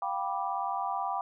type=chord; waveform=sine; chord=G dominant seventh; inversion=third; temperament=just; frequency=705.6 / 784 / 980 / 1176 Hz; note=F5 / G5 / B5 / D6; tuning=+18 / 0 / -14 / +2 cents; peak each=-37 / -33 / -35 / -36 dBFS; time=0.02-1.21 s; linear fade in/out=2 ms; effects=none